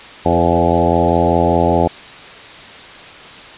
harmonic tone with a mistuned harmonic, 85.1 Hz, F2, 44 cents flat, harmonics 1 / 2 / 3 / 4 / 5 / 6 / 7 / 8 / 9 / 10, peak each -20 / -20 / -20 / -20 / -20 / -20 / -20 / -20 / -20 / -20 dBFS, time 0.25-1.88 s, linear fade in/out 10 ms, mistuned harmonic 6, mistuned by +15 cents, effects white hiss -35 dBFS RMS until 3.57 s + resampled to 8000 Hz

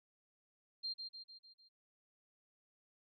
sine tone with echo, 4186 Hz, C8, in tune, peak -38 dBFS, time 0.83-0.94 s, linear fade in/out 20 ms, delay 150 ms, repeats 5, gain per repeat -5 dB, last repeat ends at 1.69 s, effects none

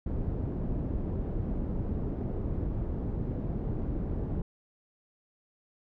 pink low-pass noise, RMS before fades -32 dBFS, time 0.06-4.42 s, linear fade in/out 5 ms, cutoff 330 Hz, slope 12 dB/octave, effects none

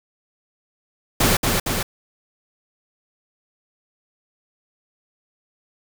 pink noise with echo, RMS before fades -17 dBFS, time 1.2-1.37 s, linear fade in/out 5 ms, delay 230 ms, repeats 2, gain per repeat -3 dB, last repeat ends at 1.83 s, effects none

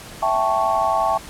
sine chord, A dominant seventh, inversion second, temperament equal with one note detuned, 659.3 / 784 / 875.4 / 1108.7 Hz, E5 / G5 / A5 / C#6, 0 / 0 / -9 / 0 cents, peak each -22 dBFS, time 0.22-1.18 s, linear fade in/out 10 ms, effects pink hiss -38 dBFS RMS until 1.29 s + low-pass 12000 Hz 12 dB/octave

